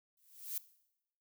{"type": "noise with exponential growth", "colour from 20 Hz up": "violet", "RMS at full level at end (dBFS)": -36, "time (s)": [0.17, 0.58], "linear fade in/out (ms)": 2, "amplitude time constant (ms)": 89, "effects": ["noise-tail reverb RT60 0.8 s tail -18 dB re dry"]}